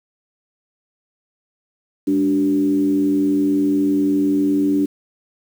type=tone with frequency modulation; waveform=sine; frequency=291.4 Hz; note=D4; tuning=13 cents flat; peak=-14 dBFS; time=2.07-4.86 s; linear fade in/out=10 ms; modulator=88.2 Hz; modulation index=0.6; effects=7-bit